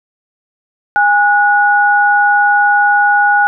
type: tone pair together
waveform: sine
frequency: 819.4 / 1460 Hz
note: G#5 / F#6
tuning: -24 / -24 cents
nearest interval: minor seventh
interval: 1000 cents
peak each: -10 dBFS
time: 0.96-3.47 s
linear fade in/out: 0 ms
effects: none